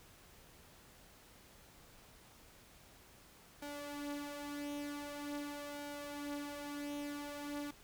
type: tone with flanger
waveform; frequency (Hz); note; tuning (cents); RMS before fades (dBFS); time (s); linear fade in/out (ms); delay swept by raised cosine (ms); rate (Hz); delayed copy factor
sawtooth; 289.5; D4; -25; -44; 3.62-7.71; 5; 1.3 to 6.6; 0.45; +0.55
effects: pink hiss -61 dBFS RMS until 7.83 s